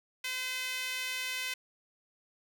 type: tone with high-pass filter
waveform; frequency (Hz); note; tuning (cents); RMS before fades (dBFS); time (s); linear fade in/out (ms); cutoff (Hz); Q
sawtooth; 511; C5; -41; -36; 0.24-1.54; 5; 2300; 2
effects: none